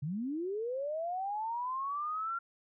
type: linear sweep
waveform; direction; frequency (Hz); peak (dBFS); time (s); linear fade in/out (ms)
sine; up; 132.6 to 1387; -33; 0.02-2.39; 10
effects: none